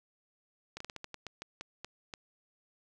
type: slowing click train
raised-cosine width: 0.2 ms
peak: -24 dBFS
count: 12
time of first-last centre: 0.77-2.138 s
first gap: 34 ms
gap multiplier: 1.24
effects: none